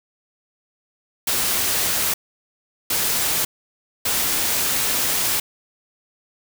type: noise bursts at uneven times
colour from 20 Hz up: white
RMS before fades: -21 dBFS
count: 3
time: 1.27-2.14 / 2.9-3.45 / 4.05-5.4 s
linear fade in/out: 5 ms
effects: none